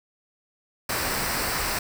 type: noise with comb filter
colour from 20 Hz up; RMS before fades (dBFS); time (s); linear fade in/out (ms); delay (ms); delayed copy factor
pink; -27; 0.89-1.79; 5; 0.3; -0.5
effects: none